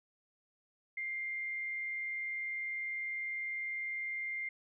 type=tone with amplitude modulation; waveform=sine; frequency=2100 Hz; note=C7; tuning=6 cents sharp; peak=-34 dBFS; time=0.97-4.49 s; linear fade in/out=5 ms; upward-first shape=sine; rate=120 Hz; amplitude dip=35%; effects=none